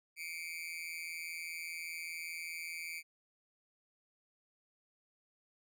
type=tone with amplitude modulation; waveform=40% pulse; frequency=2311 Hz; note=D7; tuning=28 cents flat; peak=-36 dBFS; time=0.16-3.03 s; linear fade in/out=50 ms; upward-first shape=sine; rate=165 Hz; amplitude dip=100%; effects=none